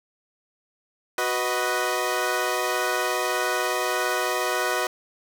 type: chord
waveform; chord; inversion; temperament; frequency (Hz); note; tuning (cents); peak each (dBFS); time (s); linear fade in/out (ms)
15% pulse; B major; second; equal; 370 / 493.9 / 622.3; F#4 / B4 / D#5; 0 / 0 / 0; -21; 1.18-4.87; 2
effects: none